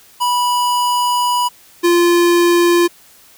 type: tone pair in turn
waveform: square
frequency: 980 / 346.5 Hz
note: B5 / F4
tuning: -14 / -14 cents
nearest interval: octave + tritone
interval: 1800 cents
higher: first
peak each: -14 / -10 dBFS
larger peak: second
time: 0.2-1.49 / 1.83-2.88 s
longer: first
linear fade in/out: 20 ms
effects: white hiss -46 dBFS RMS until 3.37 s